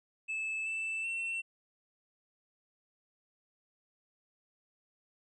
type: tone with pitch steps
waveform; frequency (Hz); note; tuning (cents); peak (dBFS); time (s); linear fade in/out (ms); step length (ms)
triangle; 2616 / 2647 / 2702; E7 / E7 / E7; -14 / +7 / +42; -32; 0.28-1.42; 20; 380
effects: resampled to 22050 Hz